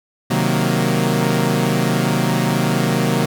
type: chord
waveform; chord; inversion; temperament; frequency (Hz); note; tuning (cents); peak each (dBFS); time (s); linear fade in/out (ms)
sawtooth; C half-diminished seventh; none; equal with one note detuned; 130.81 / 155.56 / 185.53 / 233.1; C3 / Eb3 / Gb3 / Bb3; 0 / 0 / +5 / 0; -17; 0.3-3.26; 10
effects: none